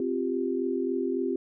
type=chord; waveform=sine; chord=C suspended fourth; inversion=none; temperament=just; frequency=261.6 / 348.8 / 392.4 Hz; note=C4 / F4 / G4; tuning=0 / -2 / +2 cents; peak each=-30 dBFS; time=0-1.36 s; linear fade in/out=2 ms; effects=none

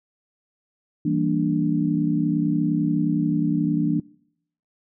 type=chord; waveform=sine; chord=E half-diminished seventh; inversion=none; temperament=equal; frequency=164.81 / 196 / 233.1 / 293.7 Hz; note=E3 / G3 / Bb3 / D4; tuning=0 / 0 / 0 / 0 cents; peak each=-24 / -28 / -26 / -22 dBFS; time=1.05-4 s; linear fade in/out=5 ms; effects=noise-tail reverb RT60 0.7 s tail -23 dB re dry

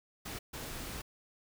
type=noise bursts at uneven times; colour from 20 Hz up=pink; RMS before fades=-42 dBFS; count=2; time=0.25-0.39 / 0.53-1.02 s; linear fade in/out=10 ms; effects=none

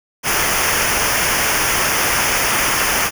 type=noise with comb filter; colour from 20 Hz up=pink; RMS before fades=-17 dBFS; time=0.23-3.11 s; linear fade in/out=50 ms; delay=0.25 ms; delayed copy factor=-0.75; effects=none

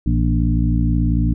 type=harmonic tone with a mistuned harmonic; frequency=58.5 Hz; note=A#1; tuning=7 cents sharp; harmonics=1 / 2 / 3 / 4 / 5; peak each=-17 / -20 / -22 / -23 / -24 dBFS; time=0.06-1.34 s; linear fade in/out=5 ms; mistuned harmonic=3; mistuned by=-55 cents; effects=none

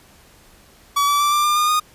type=tone with pitch steps; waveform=45% pulse; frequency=1140 / 1154.6 / 1169.3 / 1184.3 / 1199.4 / 1214.8 / 1230.3 Hz; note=C#6 / D6 / D6 / D6 / D6 / D#6 / D#6; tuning=+48 / -30 / -8 / +14 / +36 / -42 / -20 cents; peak=-15 dBFS; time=0.96-1.8 s; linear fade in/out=10 ms; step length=120 ms; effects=pink hiss -50 dBFS RMS until 1.94 s + resampled to 32000 Hz

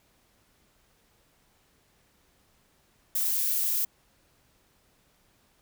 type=noise; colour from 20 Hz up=violet; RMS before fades=-27 dBFS; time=3.15-3.85 s; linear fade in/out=5 ms; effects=pink hiss -66 dBFS RMS until 5.61 s

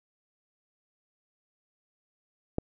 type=click; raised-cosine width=2 ms; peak=-14 dBFS; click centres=2.584 s; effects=none

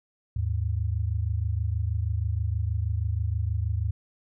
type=tone pair together; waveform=sine; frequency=78.51 / 104.8 Hz; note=D#2 / G#2; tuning=+16 / +16 cents; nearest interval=perfect fourth; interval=500 cents; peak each=-27 dBFS; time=0.36-3.91 s; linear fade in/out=5 ms; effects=none

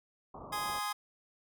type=low-pass noise; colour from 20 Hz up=white; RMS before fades=-47 dBFS; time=0.34-0.79 s; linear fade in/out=5 ms; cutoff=1200 Hz; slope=96 dB/octave
type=chord; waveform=sawtooth; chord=Ab major; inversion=none; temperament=just; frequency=830.6 / 1038.3 / 1245.9 Hz; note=Ab5 / C6 / Eb6; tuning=0 / -14 / +2 cents; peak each=-34 / -35 / -33 dBFS; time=0.52-0.93 s; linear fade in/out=10 ms
effects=none

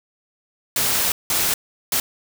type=noise bursts at uneven times; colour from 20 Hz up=white; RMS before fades=-20 dBFS; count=3; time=0.76-1.12 / 1.3-1.54 / 1.92-2 s; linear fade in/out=2 ms; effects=none

